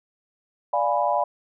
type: chord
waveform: sine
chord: D diminished seventh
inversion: none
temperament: equal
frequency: 587.3 / 698.5 / 830.6 / 987.8 Hz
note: D5 / F5 / Ab5 / Cb6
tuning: 0 / 0 / 0 / 0 cents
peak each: -25 dBFS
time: 0.73-1.24 s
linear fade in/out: 5 ms
effects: none